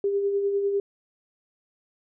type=tone with tremolo; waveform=sine; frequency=400 Hz; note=G4; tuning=35 cents sharp; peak=-20 dBFS; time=0.04-0.8 s; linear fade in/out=2 ms; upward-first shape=sine; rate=10 Hz; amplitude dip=40%; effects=none